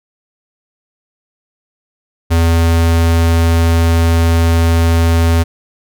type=tone; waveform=square; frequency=83.2 Hz; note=E2; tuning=17 cents sharp; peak=-9 dBFS; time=2.3-5.44 s; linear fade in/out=20 ms; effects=none